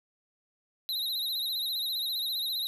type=tone with vibrato; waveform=square; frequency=3909 Hz; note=B7; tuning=19 cents flat; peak=-30 dBFS; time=0.89-2.67 s; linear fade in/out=0 ms; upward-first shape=sine; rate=15 Hz; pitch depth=88 cents each way; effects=none